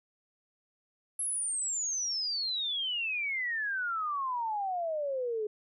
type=exponential sweep; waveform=sine; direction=down; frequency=11170 to 415.3 Hz; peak=-30 dBFS; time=1.19-5.47 s; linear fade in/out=5 ms; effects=none